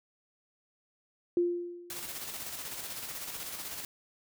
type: tone with exponential decay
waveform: sine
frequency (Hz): 349.2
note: F4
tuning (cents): 0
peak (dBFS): -22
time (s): 1.37-2.16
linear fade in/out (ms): 2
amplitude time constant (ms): 170
type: noise with tremolo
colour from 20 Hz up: white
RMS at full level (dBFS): -39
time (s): 1.9-3.85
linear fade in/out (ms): 2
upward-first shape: square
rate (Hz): 16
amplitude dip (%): 35
effects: none